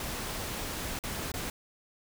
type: noise with dropouts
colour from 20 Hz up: pink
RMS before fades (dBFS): -36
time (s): 0-1.5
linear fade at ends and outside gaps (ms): 2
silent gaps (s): 0.99-1.037 / 1.318-1.339
effects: none